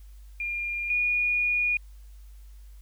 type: tone pair in turn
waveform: sine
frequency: 2407 / 2445 Hz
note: D7 / D#7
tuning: +42 / -31 cents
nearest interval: unison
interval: 27 cents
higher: second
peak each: -28 / -22 dBFS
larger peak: second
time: 0.4-0.9 / 0.9-1.77 s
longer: second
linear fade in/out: 2 ms
effects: added 50 Hz sine -44 dBFS peak until 2.81 s + white hiss -64 dBFS RMS until 2.81 s